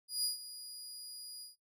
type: tone with ADSR envelope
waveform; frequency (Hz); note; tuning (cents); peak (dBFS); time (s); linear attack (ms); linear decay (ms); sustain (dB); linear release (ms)
25% pulse; 4888; D#8; -32; -26; 0.08-1.56; 160; 130; -15; 140
effects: noise-tail reverb RT60 0.2 s tail -22 dB re dry